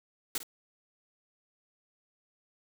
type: noise with echo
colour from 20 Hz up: white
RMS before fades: -32 dBFS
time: 0.35-0.38 s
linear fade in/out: 2 ms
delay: 51 ms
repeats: 1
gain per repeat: -13 dB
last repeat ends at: 0.431 s
effects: none